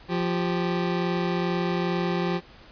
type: tone pair together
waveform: 25% pulse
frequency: 174.81 / 392 Hz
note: F3 / G4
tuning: +2 / 0 cents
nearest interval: octave + major second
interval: 1398 cents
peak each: -21 / -26 dBFS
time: 0.08-2.41 s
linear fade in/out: 50 ms
effects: pink hiss -50 dBFS RMS until 2.71 s + resampled to 11025 Hz